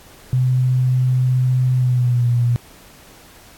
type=tone with pitch glide; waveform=sine; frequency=127.5 to 120.34 Hz; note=C3 to B2; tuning=-44 to -44 cents; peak=-13 dBFS; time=0.33-2.56 s; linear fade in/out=0 ms; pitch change=-100 cents; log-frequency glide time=1.74-2.28 s; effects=pink hiss -45 dBFS RMS until 3.57 s + AAC 64 kbps